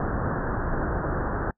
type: low-pass noise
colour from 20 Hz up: pink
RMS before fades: -27 dBFS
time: 0-1.51 s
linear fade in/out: 2 ms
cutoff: 1700 Hz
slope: 96 dB/octave
effects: noise-tail reverb RT60 0.1 s tail -25 dB re dry